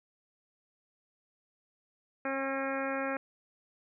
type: harmonic tone with a mistuned harmonic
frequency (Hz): 270.6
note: C#4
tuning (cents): -42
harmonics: 1 / 2 / 3 / 4 / 5 / 6 / 7 / 8 / 9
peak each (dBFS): -37 / -35 / -41 / -43 / -40 / -40 / -44 / -45 / -45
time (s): 2.25-3.17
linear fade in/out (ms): 2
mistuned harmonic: 7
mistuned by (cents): -17
effects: none